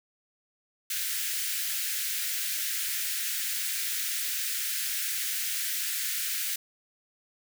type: high-pass noise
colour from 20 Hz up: white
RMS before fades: -31 dBFS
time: 0.9-6.56 s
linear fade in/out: 5 ms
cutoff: 1500 Hz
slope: 48 dB/octave
effects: none